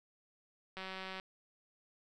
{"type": "click train", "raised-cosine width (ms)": 0.3, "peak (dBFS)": -28, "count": 82, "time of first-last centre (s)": [0.77, 1.199], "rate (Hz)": 189, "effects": []}